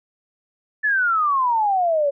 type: exponential sweep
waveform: sine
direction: down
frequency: 1761 to 552 Hz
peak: -16 dBFS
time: 0.83-2.11 s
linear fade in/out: 20 ms
effects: none